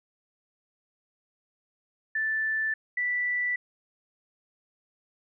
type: tone pair in turn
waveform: sine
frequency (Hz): 1760 / 1969.5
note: A6 / B6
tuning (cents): 0 / -5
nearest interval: major second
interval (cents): 195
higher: second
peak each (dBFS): -25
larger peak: neither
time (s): 2.15-2.74 / 2.97-3.56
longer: neither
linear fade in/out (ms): 5
effects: none